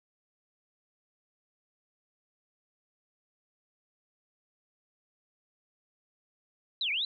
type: linear two-way sweep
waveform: sine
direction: down then up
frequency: 4102 to 2141 to 4102 Hz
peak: -28 dBFS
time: 6.81-7.05 s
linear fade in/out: 2 ms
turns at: 6.91 s
effects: none